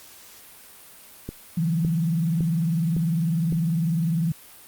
click train, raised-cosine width 3 ms, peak -18 dBFS, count 5, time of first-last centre 1.29-3.525 s, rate 1.79 Hz
sine tone with vibrato, 164.81 Hz, E3, in tune, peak -20 dBFS, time 1.57-4.32 s, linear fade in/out 5 ms, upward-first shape sine, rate 20 Hz, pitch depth 160 cents each way
effects white hiss -47 dBFS RMS until 4.67 s + Opus 48 kbps

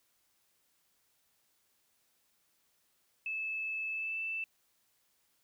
sine tone with pitch glide, 2614 to 2650 Hz, E7 to E7, -15 to +9 cents, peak -34 dBFS, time 3.26-4.44 s, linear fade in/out 2 ms, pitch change +24 cents, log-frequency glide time 3.9-4.21 s, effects white hiss -74 dBFS RMS until 5.43 s

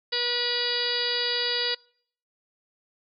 harmonic tone with a mistuned harmonic, 484.9 Hz, B4, 32 cents flat, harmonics 1 / 2 / 3 / 4 / 5 / 6 / 7 / 8 / 9 / 10, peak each -33 / -41 / -37 / -34 / -40 / -34 / -36 / -30 / -34 / -29 dBFS, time 0.12-1.75 s, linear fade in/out 10 ms, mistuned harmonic 10, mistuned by -20 cents, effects noise-tail reverb RT60 0.6 s tail -26 dB re dry

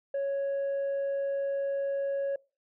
sine tone, 554.4 Hz, C#5, in tune, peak -25 dBFS, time 0.14-2.36 s, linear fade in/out 5 ms, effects noise-tail reverb RT60 0.3 s tail -23 dB re dry + tanh soft clip ceiling -27 dBFS

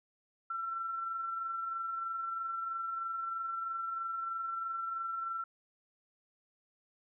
sine tone with amplitude modulation, 1348 Hz, E6, 38 cents sharp, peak -33 dBFS, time 0.5-5.44 s, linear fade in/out 5 ms, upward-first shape sine, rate 23.1 Hz, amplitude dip 35%, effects none

